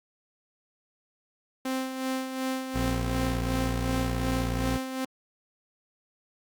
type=tone with tremolo; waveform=sawtooth; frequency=261.6 Hz; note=C4; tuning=in tune; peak=-23 dBFS; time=1.65-5.05 s; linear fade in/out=5 ms; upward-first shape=sine; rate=2.7 Hz; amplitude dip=55%
type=tone; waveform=20% pulse; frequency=59 Hz; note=A#1; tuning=22 cents sharp; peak=-23 dBFS; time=2.74-4.78 s; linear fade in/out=20 ms
effects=Opus 48 kbps